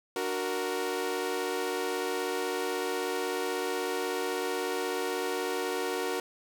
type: chord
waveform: sawtooth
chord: D augmented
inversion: none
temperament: equal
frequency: 293.7 / 370 / 466.2 Hz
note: D4 / F#4 / A#4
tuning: 0 / 0 / 0 cents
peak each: -35 / -29 / -29 dBFS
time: 0.16-6.2 s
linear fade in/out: 2 ms
effects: none